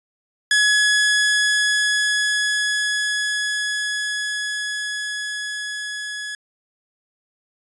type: tone with level ramp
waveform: sawtooth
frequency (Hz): 1688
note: G#6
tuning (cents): +28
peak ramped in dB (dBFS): -10 to -24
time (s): 0.51-6.35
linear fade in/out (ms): 2
effects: resampled to 24000 Hz